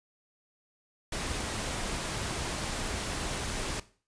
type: noise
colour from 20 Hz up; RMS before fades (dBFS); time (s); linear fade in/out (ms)
pink; -34; 1.12-3.8; 5
effects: noise-tail reverb RT60 0.4 s tail -17 dB re dry + resampled to 22050 Hz